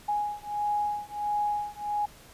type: beating tone pair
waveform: sine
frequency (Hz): 830 / 831.5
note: G#5 / G#5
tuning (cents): -1 / +2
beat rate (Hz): 1.5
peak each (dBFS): -30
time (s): 0.08-2.06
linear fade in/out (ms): 10
effects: pink hiss -52 dBFS RMS until 2.33 s + resampled to 32000 Hz